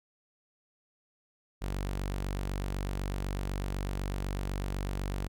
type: tone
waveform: sawtooth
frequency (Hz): 48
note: G1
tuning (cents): -36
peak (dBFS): -28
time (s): 1.61-5.28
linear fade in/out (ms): 20
effects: none